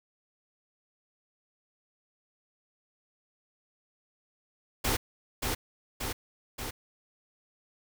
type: noise with echo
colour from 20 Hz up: pink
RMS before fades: -28 dBFS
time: 4.84-4.97 s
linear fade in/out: 10 ms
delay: 580 ms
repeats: 3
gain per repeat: -3 dB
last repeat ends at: 6.71 s
effects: none